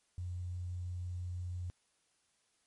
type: tone with quantisation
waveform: sine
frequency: 89.4 Hz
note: F2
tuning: 41 cents sharp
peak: -37 dBFS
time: 0.18-1.7 s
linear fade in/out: 0 ms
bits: 11
effects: white hiss -75 dBFS RMS until 2.66 s + MP3 48 kbps